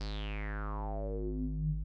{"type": "tone with low-pass filter sweep", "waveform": "square", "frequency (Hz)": 51.91, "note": "G#1", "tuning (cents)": 0, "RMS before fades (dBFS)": -36, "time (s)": [0, 1.84], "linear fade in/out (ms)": 10, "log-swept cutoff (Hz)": [5000, 110], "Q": 6.9, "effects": []}